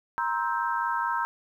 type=chord; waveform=sine; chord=C dominant seventh; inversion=third; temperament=just; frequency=941.9 / 1046.5 / 1308.1 / 1569.8 Hz; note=Bb5 / C6 / E6 / G6; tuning=+18 / 0 / -14 / +2 cents; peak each=-28 / -32 / -32 / -32 dBFS; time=0.18-1.25 s; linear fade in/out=0 ms; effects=10-bit